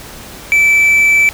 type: tone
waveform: triangle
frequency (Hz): 2318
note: D7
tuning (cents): -23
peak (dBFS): -5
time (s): 0.52-1.29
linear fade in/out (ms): 0
effects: pink hiss -32 dBFS RMS until 1.33 s